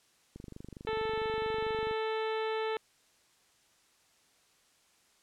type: click train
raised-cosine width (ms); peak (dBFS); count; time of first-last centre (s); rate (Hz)
3; -32; 39; 0.36-1.911; 24.5
type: harmonic tone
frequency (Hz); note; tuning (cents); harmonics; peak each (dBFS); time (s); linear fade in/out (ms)
440; A4; 0; 1 / 2 / 3 / 4 / 5 / 6 / 7 / 8 / 9; -32 / -38 / -42 / -44 / -46 / -48 / -49 / -50 / -51; 0.87-2.77; 2
effects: white hiss -67 dBFS RMS until 5.22 s + low-pass 9000 Hz 12 dB/octave